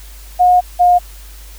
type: tone pair in turn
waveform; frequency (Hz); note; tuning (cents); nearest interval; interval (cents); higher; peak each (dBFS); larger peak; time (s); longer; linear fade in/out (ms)
sine; 721 / 712.3; F#5 / F5; -45 / +34; unison; 21; first; -6; neither; 0.39-0.61 / 0.79-0.99; first; 20
effects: added 50 Hz sine -33 dBFS peak until 1.58 s + white hiss -41 dBFS RMS until 1.58 s